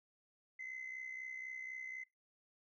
sine tone with amplitude modulation, 2050 Hz, C7, 36 cents flat, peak -39 dBFS, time 0.59-2.04 s, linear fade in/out 10 ms, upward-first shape sine, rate 64 Hz, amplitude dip 65%, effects noise-tail reverb RT60 0.2 s tail -24 dB re dry + tanh soft clip ceiling -39 dBFS

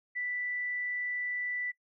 sine tone, 1975.5 Hz, B6, in tune, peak -32 dBFS, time 0.15-1.72 s, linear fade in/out 20 ms, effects noise-tail reverb RT60 0.1 s tail -21 dB re dry

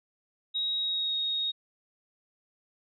sine tone with pitch glide, 3800 to 3746 Hz, A#7 to A#7, +33 to +8 cents, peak -27 dBFS, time 0.54-1.52 s, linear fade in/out 20 ms, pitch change -25 cents, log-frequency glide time 0.78-1.17 s, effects none

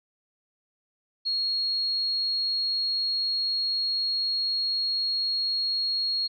sine tone, 4296 Hz, C8, 45 cents sharp, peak -24 dBFS, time 1.25-6.28 s, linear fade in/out 20 ms, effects none

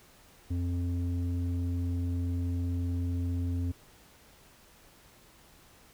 square tone with low-pass filter, 87.7 Hz, F2, 8 cents sharp, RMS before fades -31 dBFS, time 0.5-3.72 s, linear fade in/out 10 ms, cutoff 240 Hz, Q 1.7, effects pink hiss -58 dBFS RMS until 5.93 s

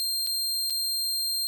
sawtooth tone with dropouts, 4186 Hz, C8, in tune, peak -23 dBFS, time 0-1.47 s, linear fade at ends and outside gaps 0 ms, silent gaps 0.265-0.271 / 0.699-0.705 s, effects none

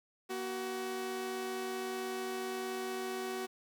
sawtooth tone pair together, 238.6 / 375.7 Hz, A#3 / F#4, +41 / +26 cents, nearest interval minor sixth, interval 785 cents, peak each -40 / -33 dBFS, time 0.29-3.47 s, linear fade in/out 20 ms, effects 10-bit

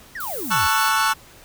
triangle exponential sweep, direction down, 1987 to 73.42 Hz, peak -27 dBFS, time 0.15-0.67 s, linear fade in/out 5 ms
violet noise, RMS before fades -31 dBFS, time 0.2-0.89 s, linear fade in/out 5 ms
40% pulse chord, F# minor seventh, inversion first, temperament equal with one note detuned, 880 / 1108.7 / 1336.1 / 1480 Hz, A5 / C#6 / E6 / F#6, 0 / 0 / +23 / 0 cents, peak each -22 dBFS, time 0.5-1.14 s, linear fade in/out 20 ms
effects pink hiss -47 dBFS RMS until 1.44 s

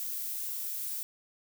violet noise, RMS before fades -36 dBFS, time 0-1.03 s, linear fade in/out 0 ms, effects none

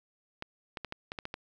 clicks, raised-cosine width 0.3 ms, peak -21 dBFS, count 8, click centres 0.424 / 0.772 / 0.847 / 0.924 / 1.119 / 1.188 / 1.254 / 1.341 s, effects 10-bit

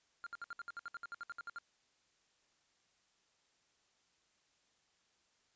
triangle tone bursts, 1396.9 Hz, F6, in tune, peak -40 dBFS, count 16, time 0.24-1.585 s, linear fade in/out 0 ms, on 25 ms, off 63 ms, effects white hiss -75 dBFS RMS until 5.55 s + resampled to 16000 Hz

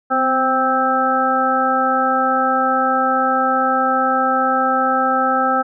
harmonic tone with a mistuned harmonic, 262.4 Hz, C4, 5 cents sharp, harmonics 1 / 2 / 3 / 5 / 6, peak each -23 / -22 / -19 / -17 / -26 dBFS, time 0.1-5.63 s, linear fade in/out 20 ms, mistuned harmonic 1, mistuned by -34 cents, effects none

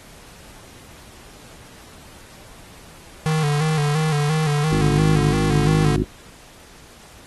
square tone with vibrato, 151.6 Hz, D#3, 45 cents flat, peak -18 dBFS, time 3.26-5.96 s, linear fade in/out 0 ms, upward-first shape square, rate 2.9 Hz, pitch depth 59 cents each way
harmonic tone, 51.91 Hz, G#1, in tune, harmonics 1 / 2 / 3 / 4 / 5 / 6 / 7, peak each -26 / -26 / -26 / -26 / -26 / -26 / -26 dBFS, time 4.71-6.04 s, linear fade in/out 5 ms
effects pink hiss -45 dBFS RMS until 7.26 s + AAC 32 kbps

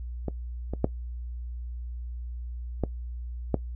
clicks, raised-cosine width 2 ms, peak -16 / -18 / -8 / -12 / -9 dBFS, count 5, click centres 0.283 / 0.736 / 0.844 / 2.837 / 3.543 s, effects noise-tail reverb RT60 0.1 s tail -19 dB re dry + added 60 Hz sine -33 dBFS peak until 3.75 s

